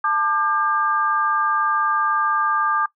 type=tone cluster; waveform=sine; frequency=882 / 1196 / 1602 Hz; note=A5 / D6 / G6; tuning=+4 / +31 / +37 cents; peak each=-25 / -18 / -25 dBFS; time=0.04-2.86 s; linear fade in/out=5 ms; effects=noise-tail reverb RT60 0.1 s tail -21 dB re dry